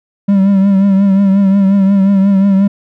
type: tone with vibrato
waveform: triangle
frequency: 196 Hz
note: G3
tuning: in tune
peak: -4 dBFS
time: 0.28-2.68 s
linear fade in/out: 10 ms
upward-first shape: triangle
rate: 5.6 Hz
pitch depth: 56 cents each way
effects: none